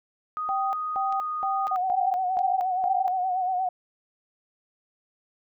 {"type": "tone with pitch glide", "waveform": "sine", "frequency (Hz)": [1244.5, 1235.9], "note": ["D#6", "D#6"], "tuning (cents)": [0, -12], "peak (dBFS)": -27, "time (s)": [0.37, 1.76], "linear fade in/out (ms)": 0, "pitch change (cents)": -12, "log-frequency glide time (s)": [1.09, 1.34]}
{"type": "tone bursts", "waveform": "sine", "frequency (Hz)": 778, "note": "G5", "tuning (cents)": -13, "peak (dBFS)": -25, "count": 6, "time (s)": [0.49, 3.08], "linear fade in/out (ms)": 0, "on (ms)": 240, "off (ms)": 230}
{"type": "clicks", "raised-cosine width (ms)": 0.2, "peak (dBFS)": -28, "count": 3, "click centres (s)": [1.125, 1.679, 2.39]}
{"type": "tone with vibrato", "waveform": "sine", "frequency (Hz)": 740, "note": "F#5", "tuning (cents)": 0, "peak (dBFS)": -23, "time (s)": [1.71, 3.69], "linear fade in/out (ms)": 5, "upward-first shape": "sine", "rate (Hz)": 8.5, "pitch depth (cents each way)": 55}
{"effects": []}